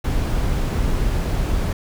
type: noise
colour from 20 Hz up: brown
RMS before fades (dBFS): -20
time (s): 0.04-1.73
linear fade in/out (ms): 5
effects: none